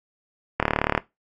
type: click train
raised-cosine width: 0.5 ms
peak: -4 dBFS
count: 15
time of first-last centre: 0.6-0.977 s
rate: 37.1 Hz
effects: noise-tail reverb RT60 0.2 s tail -19 dB re dry + AAC 64 kbps